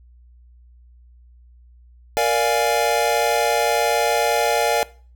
square chord, Bb dominant seventh, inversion none, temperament equal, 466.2 / 587.3 / 698.5 / 830.6 Hz, Bb4 / D5 / F5 / Ab5, 0 / 0 / 0 / 0 cents, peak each -23 dBFS, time 2.17-4.83 s, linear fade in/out 0 ms, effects noise-tail reverb RT60 0.4 s tail -20 dB re dry + added 60 Hz sine -46 dBFS peak until 5.15 s

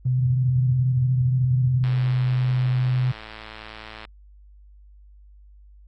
sine tone, 127.1 Hz, C3, 50 cents flat, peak -18 dBFS, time 0.05-3.12 s, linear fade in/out 10 ms
click train, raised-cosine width 0.3 ms, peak -23 dBFS, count 242, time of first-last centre 1.84-4.051 s, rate 109 Hz
effects added 50 Hz sine -46 dBFS peak until 5.87 s + AAC 32 kbps

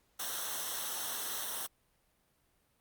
white noise with comb filter, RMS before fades -38 dBFS, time 0.19-1.67 s, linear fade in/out 10 ms, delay 0.42 ms, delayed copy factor -0.7, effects pink hiss -73 dBFS RMS until 2.8 s + Opus 48 kbps

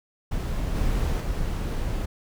brown noise with level steps, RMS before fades -27 / -24 / -27 dBFS, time 0.31-2.06 s, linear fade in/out 10 ms, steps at 0.75 / 1.2 s, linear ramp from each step 5 ms, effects none

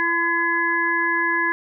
harmonic tone, 338.3 Hz, E4, 45 cents sharp, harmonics 1 / 3 / 5 / 6, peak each -28 / -24 / -20 / -28 dBFS, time 0-1.52 s, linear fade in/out 0 ms, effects none

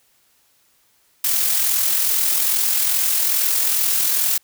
blue noise with amplitude modulation, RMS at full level -17 dBFS, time 1.24-4.38 s, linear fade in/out 5 ms, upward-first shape sine, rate 42.4 Hz, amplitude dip 35%, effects white hiss -60 dBFS RMS until 4.43 s

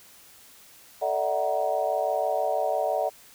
sine tone cluster, 441.6 / 581 / 647 / 748 / 944 Hz, A4 / D5 / E5 / F#5 / A#5, +6 / -19 / -32 / +19 / +22 cents, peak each -33 / -28 / -28 / -28 / -37 dBFS, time 1.01-3.1 s, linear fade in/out 20 ms, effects white hiss -52 dBFS RMS until 3.34 s

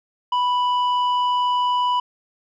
square tone with low-pass filter, 987.8 Hz, B5, in tune, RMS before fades -20 dBFS, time 0.32-2 s, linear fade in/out 5 ms, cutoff 2100 Hz, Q 6.8, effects none

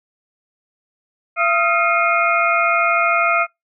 sine tone cluster, 679 / 1260 / 1373 / 2140 / 2461 Hz, F5 / D#6 / F6 / C7 / D#7, -49 / +21 / -30 / +38 / -20 cents, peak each -20 dBFS, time 1.36-3.47 s, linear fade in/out 50 ms, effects noise-tail reverb RT60 0.2 s tail -26 dB re dry

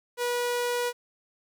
sawtooth tone, 485.4 Hz, B4, 30 cents flat, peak -22 dBFS, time 0.17-0.93 s, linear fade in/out 50 ms, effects 10-bit

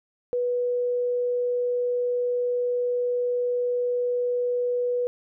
sine tone, 490 Hz, B4, 14 cents flat, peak -22 dBFS, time 0.33-5.07 s, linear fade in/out 0 ms, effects none

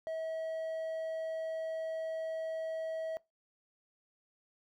triangle tone, 644 Hz, E5, 41 cents flat, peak -33 dBFS, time 0.07-3.17 s, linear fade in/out 0 ms, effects noise-tail reverb RT60 0.2 s tail -21 dB re dry

